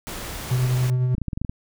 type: noise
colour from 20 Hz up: pink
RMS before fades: -33 dBFS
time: 0.07-0.9 s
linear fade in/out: 0 ms
type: tone with tremolo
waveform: triangle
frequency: 126.3 Hz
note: B2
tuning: 39 cents sharp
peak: -15 dBFS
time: 0.51-1.15 s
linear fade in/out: 5 ms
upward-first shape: sine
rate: 10 Hz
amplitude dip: 30%
type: clicks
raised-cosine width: 5 ms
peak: -15 dBFS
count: 9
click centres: 1.149 / 1.182 / 1.217 / 1.283 / 1.332 / 1.375 / 1.416 / 1.448 / 1.495 s
effects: none